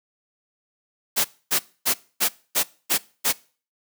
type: noise bursts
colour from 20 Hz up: white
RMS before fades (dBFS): -20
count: 7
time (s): 1.16-3.329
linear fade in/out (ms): 20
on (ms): 87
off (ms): 260
effects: noise-tail reverb RT60 0.4 s tail -22 dB re dry + high-pass 150 Hz 12 dB/octave